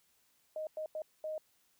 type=tone bursts at uneven times; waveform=sine; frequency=622.3 Hz; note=D#5; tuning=in tune; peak=-36 dBFS; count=4; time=0.56-0.67 / 0.77-0.86 / 0.95-1.02 / 1.24-1.38 s; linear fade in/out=2 ms; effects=white hiss -72 dBFS RMS until 1.79 s

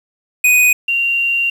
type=tone pair in turn; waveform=square / sine; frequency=2489 / 2766 Hz; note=D#7 / F7; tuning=0 / -17 cents; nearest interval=major second; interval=183 cents; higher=second; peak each=-9 / -13 dBFS; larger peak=first; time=0.44-0.73 / 0.88-1.5 s; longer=second; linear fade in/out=5 ms; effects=7-bit

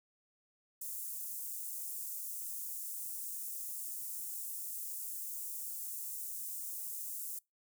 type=high-pass noise; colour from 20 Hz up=white; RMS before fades=-42 dBFS; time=0.81-7.39 s; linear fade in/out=5 ms; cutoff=7600 Hz; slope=24 dB/octave; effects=noise-tail reverb RT60 0.2 s tail -25 dB re dry

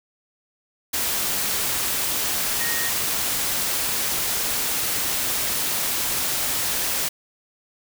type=tone in noise; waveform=sine; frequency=1864.7 Hz; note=A#6; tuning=in tune; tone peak=-28 dBFS; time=2.6-2.9 s; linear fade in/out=10 ms; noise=white; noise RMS=-24 dBFS; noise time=0.93-7.09 s; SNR=-7 dB; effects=none

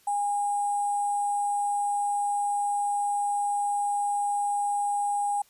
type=tone with sample-and-hold; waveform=sine; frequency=817 Hz; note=G#5; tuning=29 cents flat; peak=-24 dBFS; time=0.07-5.42 s; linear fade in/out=5 ms; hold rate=8820 Hz; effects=white hiss -61 dBFS RMS until 5.49 s + resampled to 32000 Hz

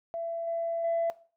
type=tone with level steps; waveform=sine; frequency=670 Hz; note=E5; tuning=28 cents sharp; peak=-31 / -28 / -24 dBFS; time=0.14-1.1 s; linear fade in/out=0 ms; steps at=0.47 / 0.84 s; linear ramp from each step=5 ms; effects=noise-tail reverb RT60 0.4 s tail -19 dB re dry + tanh soft clip ceiling -22 dBFS

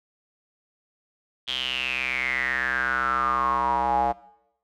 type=tone with band-pass filter sweep; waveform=square; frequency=63.9 Hz; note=C2; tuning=40 cents flat; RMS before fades=-25 dBFS; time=1.47-4.13 s; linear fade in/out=20 ms; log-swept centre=3300 to 760 Hz; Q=9.8; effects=noise-tail reverb RT60 0.8 s tail -19 dB re dry

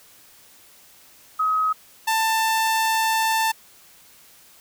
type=tone pair in turn; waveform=sine / sawtooth; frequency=1269 / 889.2 Hz; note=D#6 / A5; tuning=+34 / +18 cents; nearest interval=tritone; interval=616 cents; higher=first; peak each=-18 / -15 dBFS; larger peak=second; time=1.39-1.73 / 2.07-3.52 s; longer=second; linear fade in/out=10 ms; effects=white hiss -51 dBFS RMS until 4.6 s

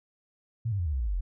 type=tone with pitch steps; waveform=sine; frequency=114.7 / 99.85 / 86.93 / 75.67 / 65.88 / 57.35 / 49.93 / 43.46 Hz; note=A#2 / G2 / F2 / D#2 / C2 / A#1 / G1 / F1; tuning=-28 / +32 / -7 / -48 / +12 / -28 / +33 / -8 cents; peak=-26 dBFS; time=0.65-1.21 s; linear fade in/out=10 ms; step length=70 ms; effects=none

